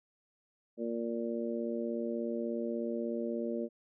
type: harmonic tone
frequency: 116.54 Hz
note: A#2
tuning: in tune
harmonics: 2 / 3 / 4 / 5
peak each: -36 / -38 / -39 / -40 dBFS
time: 0.77-3.69 s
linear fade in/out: 50 ms
effects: none